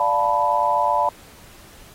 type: chord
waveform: sine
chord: B half-diminished seventh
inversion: first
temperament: equal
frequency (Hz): 587.3 / 698.5 / 880 / 987.8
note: D5 / F5 / A5 / B5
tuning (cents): 0 / 0 / 0 / 0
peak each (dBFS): -24 / -24 / -21 / -20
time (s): 0-1.09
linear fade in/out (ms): 2
effects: pink hiss -47 dBFS RMS until 1.94 s + AAC 48 kbps